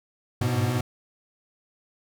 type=tone cluster; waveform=square; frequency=101.9 / 106.6 / 123.9 / 246.2 Hz; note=G#2 / G#2 / B2 / B3; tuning=-32 / +46 / +6 / -5 cents; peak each=-31 / -29 / -26 / -32 dBFS; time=0.41-0.81 s; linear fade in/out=5 ms; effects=none